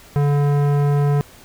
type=tone with tanh clipping; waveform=sine; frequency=144 Hz; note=D3; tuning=34 cents flat; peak=-16 dBFS; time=0.16-1.21 s; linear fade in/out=0 ms; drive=17 dB; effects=pink hiss -45 dBFS RMS until 1.44 s